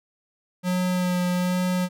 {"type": "tone with vibrato", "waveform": "square", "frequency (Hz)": 180.6, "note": "F#3", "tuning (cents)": -42, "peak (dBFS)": -22, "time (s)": [0.63, 1.89], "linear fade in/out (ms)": 50, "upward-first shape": "sine", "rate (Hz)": 1.2, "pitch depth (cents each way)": 14, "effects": []}